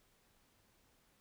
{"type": "silence", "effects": ["pink hiss -72 dBFS RMS until 1.2 s"]}